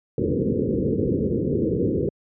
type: low-pass noise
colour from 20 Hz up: white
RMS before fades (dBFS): -22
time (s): 0.18-2.09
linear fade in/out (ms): 2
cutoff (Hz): 500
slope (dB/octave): 96
effects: high-pass 80 Hz 12 dB/octave